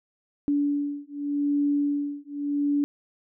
sine beating tone pair, 287.4 / 288.25 Hz, D4 / D4, -37 / -32 cents, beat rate 0.85 Hz, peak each -26 dBFS, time 0.48-2.84 s, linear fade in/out 0 ms, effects none

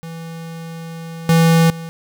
square tone with level steps, 164.81 Hz, E3, in tune, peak -29 / -10 / -28 dBFS, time 0.03-1.89 s, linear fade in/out 0 ms, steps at 1.29 / 1.7 s, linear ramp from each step 2 ms, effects none

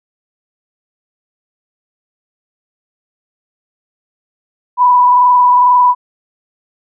sine tone with frequency modulation, 987.8 Hz, B5, in tune, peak -5 dBFS, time 4.77-5.95 s, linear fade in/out 50 ms, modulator 22.2 Hz, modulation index 0.69, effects none

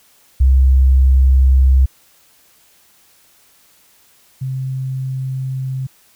sine tone pair in turn, 65.8 / 131.6 Hz, C2 / C3, +10 / +10 cents, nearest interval octave, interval 1200 cents, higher second, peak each -7 / -19 dBFS, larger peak first, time 0.4-1.86 / 4.41-5.87 s, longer neither, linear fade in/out 10 ms, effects white hiss -52 dBFS RMS until 6.15 s

